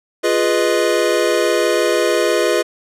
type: chord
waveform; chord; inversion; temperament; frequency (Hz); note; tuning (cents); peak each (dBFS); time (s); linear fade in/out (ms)
square; F half-diminished seventh; none; equal; 349.2 / 415.3 / 493.9 / 622.3; F4 / Ab4 / Cb5 / Eb5; 0 / 0 / 0 / 0; -20; 0.23-2.63; 20
effects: low-pass 11000 Hz 12 dB/octave